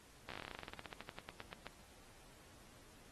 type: slowing click train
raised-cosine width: 0.3 ms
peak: -30 dBFS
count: 26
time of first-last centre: 0.29-1.667 s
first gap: 14 ms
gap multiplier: 1.1
effects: pink hiss -63 dBFS RMS until 3.11 s + AAC 32 kbps